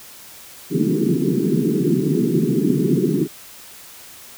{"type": "band-pass noise", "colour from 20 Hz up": "pink", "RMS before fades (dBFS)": -18, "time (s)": [0.7, 3.28], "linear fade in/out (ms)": 50, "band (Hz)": [140, 420], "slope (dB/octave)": 96, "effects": ["white hiss -41 dBFS RMS until 4.37 s"]}